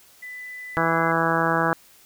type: tone with pitch glide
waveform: sine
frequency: 1995 to 2050 Hz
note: B6 to C7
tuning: +17 to -36 cents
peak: -34 dBFS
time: 0.22-1.12 s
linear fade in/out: 10 ms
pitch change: +47 cents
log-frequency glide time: 0.83-0.91 s
type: harmonic tone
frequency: 164.81 Hz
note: E3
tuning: in tune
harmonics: 1 / 2 / 3 / 4 / 5 / 6 / 7 / 8 / 9 / 10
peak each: -28 / -28 / -28 / -28 / -28 / -28 / -28 / -28 / -28 / -28 dBFS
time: 0.77-1.73 s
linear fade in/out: 0 ms
effects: white hiss -53 dBFS RMS until 2.05 s